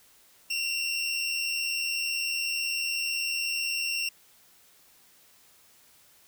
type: tone pair together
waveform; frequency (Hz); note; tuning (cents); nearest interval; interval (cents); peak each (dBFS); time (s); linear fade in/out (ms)
25% pulse; 2714 / 2794; E7 / F7; +50 / 0; minor second; 50; -25 / -29; 0.5-4.09; 5
effects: white hiss -59 dBFS RMS until 6.27 s